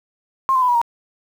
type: tone with pitch steps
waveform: sine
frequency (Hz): 1065 / 1031.7 / 999.4 / 968.2 / 937.9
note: C6 / C6 / B5 / B5 / A#5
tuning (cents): +30 / -25 / +20 / -35 / +10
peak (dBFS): -13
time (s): 0.49-0.815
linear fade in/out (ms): 0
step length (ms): 65
effects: 7-bit